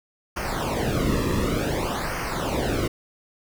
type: noise with flanger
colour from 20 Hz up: brown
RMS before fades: -25 dBFS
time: 0.36-2.88 s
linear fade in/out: 10 ms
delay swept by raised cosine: 0.26 to 1.36 ms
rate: 0.55 Hz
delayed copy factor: -0.85
effects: none